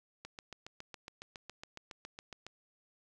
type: click train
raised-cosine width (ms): 0.2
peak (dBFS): -28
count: 17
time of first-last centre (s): 0.25-2.466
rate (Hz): 7.22
effects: none